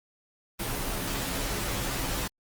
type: noise with comb filter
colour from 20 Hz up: pink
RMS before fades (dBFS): -31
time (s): 0.59-2.28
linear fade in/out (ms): 10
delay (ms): 13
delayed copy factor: -1
effects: Opus 24 kbps